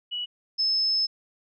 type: tone pair in turn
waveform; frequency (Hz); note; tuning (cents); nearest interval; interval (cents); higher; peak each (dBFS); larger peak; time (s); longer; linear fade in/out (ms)
sine; 2936 / 5221; F#7 / E8; -14 / -17; minor seventh; 997; second; -28 / -21; second; 0.11-0.26 / 0.58-1.07; second; 20
effects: none